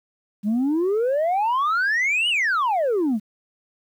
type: exponential two-way sweep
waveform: sine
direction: up then down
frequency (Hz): 198.3 to 3000 to 198.3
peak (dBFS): -16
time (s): 0.43-3.2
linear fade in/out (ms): 50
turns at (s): 2.29
effects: tanh soft clip ceiling -17 dBFS + 9-bit